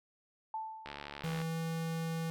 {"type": "tone with exponential decay", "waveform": "sine", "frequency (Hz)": 880, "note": "A5", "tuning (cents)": 0, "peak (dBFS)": -34, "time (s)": [0.54, 1.37], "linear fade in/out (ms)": 2, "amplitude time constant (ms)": 180}
{"type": "click train", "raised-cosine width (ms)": 0.3, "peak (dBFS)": -26, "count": 41, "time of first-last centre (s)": [0.86, 1.416], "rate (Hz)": 71.9}
{"type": "tone with pitch glide", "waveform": "square", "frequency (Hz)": [162.9, 163.84], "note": ["E3", "E3"], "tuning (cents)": [-20, -10], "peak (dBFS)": -35, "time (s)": [1.24, 2.3], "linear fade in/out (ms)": 0, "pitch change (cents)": 10, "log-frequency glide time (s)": [1.45, 1.58]}
{"effects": []}